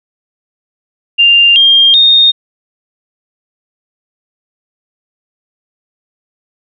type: tone with pitch steps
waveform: sine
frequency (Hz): 2794 / 3209 / 3687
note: F7 / G7 / A#7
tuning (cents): 0 / +40 / -20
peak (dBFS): -3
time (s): 1.18-2.32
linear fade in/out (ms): 20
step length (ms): 380
effects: none